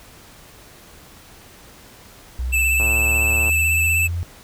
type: linear sweep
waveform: sine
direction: up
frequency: 61.5 to 87.31 Hz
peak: -21 dBFS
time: 2.39-4.23 s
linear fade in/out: 0 ms
type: tone with vibrato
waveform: square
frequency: 2637 Hz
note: E7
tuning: in tune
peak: -17 dBFS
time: 2.52-4.08 s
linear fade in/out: 20 ms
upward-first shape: sine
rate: 16 Hz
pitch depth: 23 cents each way
type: click train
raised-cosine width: 1 ms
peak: -17 dBFS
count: 78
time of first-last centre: 2.8-3.494 s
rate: 111 Hz
effects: pink hiss -45 dBFS RMS until 4.43 s